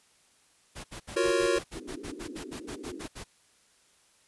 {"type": "noise bursts", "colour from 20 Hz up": "pink", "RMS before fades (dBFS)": -41, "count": 16, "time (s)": [0.75, 3.243], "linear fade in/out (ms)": 20, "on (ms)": 93, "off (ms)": 67}
{"type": "chord", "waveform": "square", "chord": "Gb major seventh", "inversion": "third", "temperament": "equal", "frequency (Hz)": [349.2, 370, 466.2, 554.4], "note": ["F4", "Gb4", "Bb4", "Db5"], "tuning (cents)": [0, 0, 0, 0], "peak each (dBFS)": -30, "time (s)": [1.16, 1.59], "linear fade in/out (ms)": 10}
{"type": "band-pass noise", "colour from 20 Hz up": "pink", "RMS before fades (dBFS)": -42, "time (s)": [1.75, 3.06], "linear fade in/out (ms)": 5, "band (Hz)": [260, 400], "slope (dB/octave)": 48}
{"effects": ["white hiss -64 dBFS RMS until 4.27 s", "resampled to 24000 Hz"]}